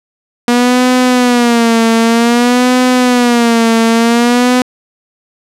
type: tone with vibrato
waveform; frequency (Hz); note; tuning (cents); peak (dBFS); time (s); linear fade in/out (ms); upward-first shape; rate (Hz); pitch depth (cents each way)
sawtooth; 239.6; A#3; +48; -3; 0.48-4.62; 2; sine; 0.53; 92
effects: low-pass 10000 Hz 12 dB/octave